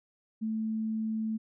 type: tone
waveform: sine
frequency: 220 Hz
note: A3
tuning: in tune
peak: -29 dBFS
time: 0.41-1.38 s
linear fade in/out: 20 ms
effects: none